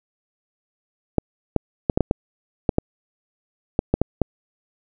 clicks, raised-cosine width 2 ms, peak -3 dBFS, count 12, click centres 1.183 / 1.563 / 1.898 / 1.975 / 2.007 / 2.111 / 2.692 / 2.784 / 3.791 / 3.94 / 4.016 / 4.217 s, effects none

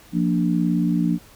sine chord, Bb major, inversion second, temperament equal, 174.61 / 233.1 / 293.7 Hz, F3 / Bb3 / D4, 0 / 0 / 0 cents, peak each -20 / -23 / -23 dBFS, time 0.12-1.19 s, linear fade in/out 50 ms, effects pink hiss -49 dBFS RMS until 1.35 s

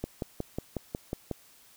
click train, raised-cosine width 2 ms, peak -18 dBFS, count 8, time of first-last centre 0.04-1.313 s, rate 5.5 Hz, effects white hiss -58 dBFS RMS until 1.76 s

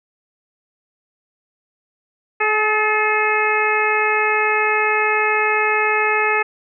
harmonic tone with a mistuned harmonic, 427.1 Hz, G#4, 48 cents sharp, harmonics 1 / 2 / 3 / 4 / 5 / 6, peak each -22 / -22 / -22 / -22 / -22 / -22 dBFS, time 2.4-6.43 s, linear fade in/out 10 ms, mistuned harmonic 4, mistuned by +28 cents, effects none

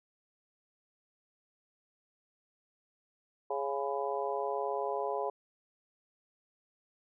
harmonic tone with a mistuned harmonic, 138.59 Hz, C#3, in tune, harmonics 3 / 4 / 5 / 6 / 7, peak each -36 / -37 / -38 / -39 / -39 dBFS, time 3.5-5.3 s, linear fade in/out 5 ms, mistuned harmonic 7, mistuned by +47 cents, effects none

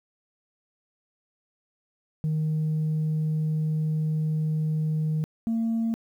sine tone pair in turn, 155.56 / 227.3 Hz, D#3 / A#3, 0 / -43 cents, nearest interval perfect fifth, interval 657 cents, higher second, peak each -21 dBFS, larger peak neither, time 2.24-5.24 / 5.47-5.94 s, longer first, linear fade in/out 0 ms, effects tanh soft clip ceiling -21 dBFS + 10-bit

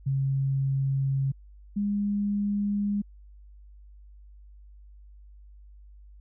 sine tone pair in turn, 136 / 203.8 Hz, C#3 / G#3, -33 / -32 cents, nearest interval perfect fifth, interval 701 cents, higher second, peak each -23 / -24 dBFS, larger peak first, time 0.06-1.32 / 1.76-3.02 s, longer neither, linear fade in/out 10 ms, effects added 50 Hz sine -47 dBFS peak until 6.2 s

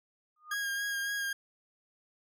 sine tone with exponential growth, 1226 Hz, D#6, 26 cents flat, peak -35 dBFS, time 0.36-0.54 s, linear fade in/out 5 ms, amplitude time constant 38 ms
40% pulse tone with vibrato, 1629 Hz, G#6, 34 cents flat, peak -31 dBFS, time 0.51-1.33 s, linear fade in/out 5 ms, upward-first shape sine, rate 3.6 Hz, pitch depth 21 cents each way
effects none

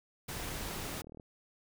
pink noise, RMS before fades -40 dBFS, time 0.28-1.02 s, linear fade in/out 10 ms
click train, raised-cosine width 2 ms, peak -36 dBFS, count 24, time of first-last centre 0.61-1.198 s, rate 39.1 Hz
effects none

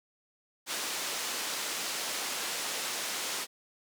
white band-pass noise, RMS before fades -35 dBFS, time 0.66-3.47 s, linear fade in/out 50 ms, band 270 to 7500 Hz, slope 12 dB/octave, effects none

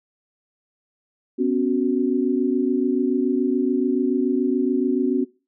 sine chord, B suspended second, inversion none, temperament equal with one note detuned, 250.2 / 277.2 / 370 Hz, B3 / C#4 / F#4, +23 / 0 / 0 cents, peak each -22 dBFS, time 1.38-5.25 s, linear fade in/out 20 ms, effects noise-tail reverb RT60 0.3 s tail -20 dB re dry

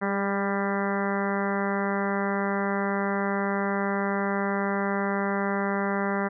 harmonic tone with a mistuned harmonic, 198.2 Hz, G3, 19 cents sharp, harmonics 1 / 2 / 3 / 4 / 5 / 6 / 7 / 8 / 9 / 10, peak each -28 / -31 / -33 / -34 / -35 / -36 / -36 / -37 / -38 / -38 dBFS, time 0.01-6.29 s, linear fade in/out 20 ms, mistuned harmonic 2, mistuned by +16 cents, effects none

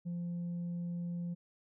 sine tone with tanh clipping, 173.4 Hz, F3, 12 cents flat, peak -36 dBFS, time 0.05-1.35 s, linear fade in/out 20 ms, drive 1 dB, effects none

